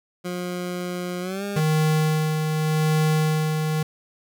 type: tone with pitch glide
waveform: 20% pulse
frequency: 178.6 to 201.6 Hz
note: F3 to G3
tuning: +39 to +49 cents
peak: -22 dBFS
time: 0.24-1.61 s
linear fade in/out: 20 ms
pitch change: +210 cents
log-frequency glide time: 1.21-1.44 s
type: tone with tremolo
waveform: square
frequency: 155.56 Hz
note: D#3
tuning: in tune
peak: -18 dBFS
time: 1.56-3.83 s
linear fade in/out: 5 ms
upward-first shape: sine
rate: 0.85 Hz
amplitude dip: 40%
effects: none